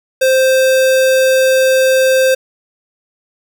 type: tone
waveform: square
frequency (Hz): 523.3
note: C5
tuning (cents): 0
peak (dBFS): -9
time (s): 0.21-2.35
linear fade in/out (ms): 10
effects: 7-bit